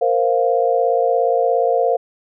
sine chord, Bb suspended second, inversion none, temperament equal, 466.2 / 523.3 / 698.5 Hz, Bb4 / C5 / F5, 0 / 0 / 0 cents, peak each -18 dBFS, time 0.01-1.97 s, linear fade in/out 10 ms, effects none

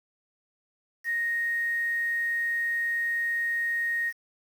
sine tone with quantisation, 1864.7 Hz, A#6, in tune, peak -25 dBFS, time 1.04-4.13 s, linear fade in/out 50 ms, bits 8, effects none

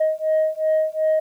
sine beating tone pair, 626 / 628.7 Hz, D#5 / D#5, +10 / +18 cents, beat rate 2.7 Hz, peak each -19 dBFS, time 0-1.2 s, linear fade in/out 10 ms, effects tanh soft clip ceiling -13 dBFS + 9-bit

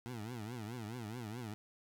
20% pulse tone with vibrato, 114.3 Hz, A#2, 34 cents flat, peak -37 dBFS, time 0.06-1.54 s, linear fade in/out 0 ms, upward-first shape triangle, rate 4.7 Hz, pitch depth 210 cents each way, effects none

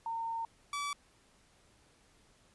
sine / sawtooth tone pair in turn, 913 / 1150.3 Hz, A#5 / D6, -36 / -36 cents, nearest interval major third, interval 400 cents, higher second, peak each -34 / -31 dBFS, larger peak second, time 0.06-0.45 / 0.73-0.93 s, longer first, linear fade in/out 2 ms, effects pink hiss -66 dBFS RMS until 2.54 s + resampled to 24000 Hz

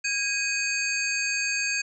sine tone cluster, 1636 / 2509 / 4561 / 6520 / 7460 Hz, G#6 / D#7 / C#8 / G#8 / A#8, -26 / +14 / +49 / -33 / 0 cents, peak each -32 / -27 / -32 / -34 / -34 dBFS, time 0.04-1.82 s, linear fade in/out 10 ms, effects none

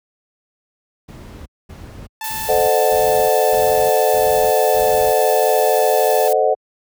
brown noise bursts, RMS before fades -31 dBFS, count 7, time 1.08-5.12 s, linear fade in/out 10 ms, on 380 ms, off 230 ms
sawtooth tone with pitch glide, 880 to 872.4 Hz, A5 to A5, 0 to -15 cents, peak -22 dBFS, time 2.21-6.28 s, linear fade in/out 2 ms, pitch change -15 cents, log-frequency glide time 2.58-6.03 s
blue noise, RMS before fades -27 dBFS, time 2.24-6.33 s, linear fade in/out 2 ms
sine chord, A diminished seventh, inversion none, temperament equal with one note detuned, 440 / 523.3 / 616.9 / 740 Hz, A4 / C5 / Eb5 / Gb5, 0 / 0 / -15 / 0 cents, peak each -18 dBFS, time 2.48-6.55 s, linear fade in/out 20 ms
effects high-pass 60 Hz 12 dB/octave

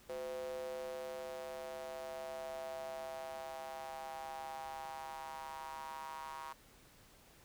square tone with high-pass filter sweep, 73 Hz, D2, 10 cents flat, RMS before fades -45 dBFS, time 0.09-6.53 s, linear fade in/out 5 ms, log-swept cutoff 490 to 1000 Hz, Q 6.2, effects pink hiss -63 dBFS RMS until 7.44 s

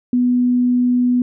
sine tone, 246.9 Hz, B3, in tune, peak -12 dBFS, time 0.13-1.22 s, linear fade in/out 2 ms, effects none

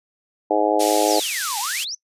harmonic tone, 105.2 Hz, G#2, 23 cents sharp, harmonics 3 / 4 / 5 / 6 / 7 / 8, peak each -23 / -23 / -23 / -23 / -23 / -23 dBFS, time 0.5-1.2 s, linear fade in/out 10 ms
white band-pass noise, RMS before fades -27 dBFS, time 0.79-1.85 s, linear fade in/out 20 ms, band 3100 to 8800 Hz, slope 12 dB/octave
sine exponential two-way sweep, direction down then up, 6270 to 784 to 6270 Hz, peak -26 dBFS, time 1.08-1.95 s, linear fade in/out 5 ms, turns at 1.59 s
effects noise-tail reverb RT60 0.1 s tail -23 dB re dry + resampled to 32000 Hz

